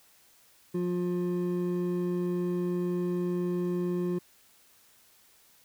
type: tone pair together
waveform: triangle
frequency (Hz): 177.22 / 355.3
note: F3 / F4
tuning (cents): +26 / +30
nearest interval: octave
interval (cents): 1204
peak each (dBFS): -28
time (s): 0.74-4.19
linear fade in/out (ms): 10
effects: white hiss -61 dBFS RMS until 5.64 s